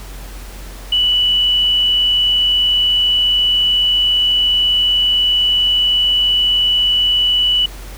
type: tone with frequency modulation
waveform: sine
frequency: 2960 Hz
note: F#7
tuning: in tune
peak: -11 dBFS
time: 0.92-7.66 s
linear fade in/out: 5 ms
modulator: 34.4 Hz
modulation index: 0.29
effects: added 46 Hz sine -30 dBFS peak until 7.97 s + pink hiss -37 dBFS RMS until 7.97 s